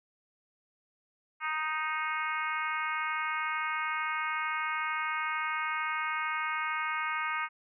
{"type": "harmonic tone", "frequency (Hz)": 311.1, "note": "D#4", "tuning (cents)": 0, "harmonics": [3, 4, 5, 6, 7, 8, 9], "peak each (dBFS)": [-38, -34, -37, -42, -36, -43, -47], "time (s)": [1.4, 7.49], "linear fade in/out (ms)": 50, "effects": []}